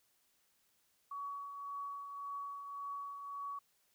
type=tone with tremolo; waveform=sine; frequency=1128 Hz; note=C#6; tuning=30 cents sharp; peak=-39 dBFS; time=1.11-3.59 s; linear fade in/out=5 ms; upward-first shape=triangle; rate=1.8 Hz; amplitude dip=50%; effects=white hiss -75 dBFS RMS until 3.94 s